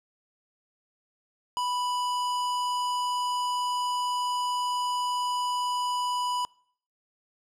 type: tone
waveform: square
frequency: 987.8 Hz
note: B5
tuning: in tune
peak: -27 dBFS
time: 1.57-6.45 s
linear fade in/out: 0 ms
effects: noise-tail reverb RT60 0.6 s tail -25 dB re dry + low-pass 9000 Hz 12 dB/octave